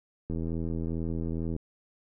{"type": "click train", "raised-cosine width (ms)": 3, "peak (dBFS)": -21, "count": 105, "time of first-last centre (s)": [0.3, 1.564], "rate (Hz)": 82.3, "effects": []}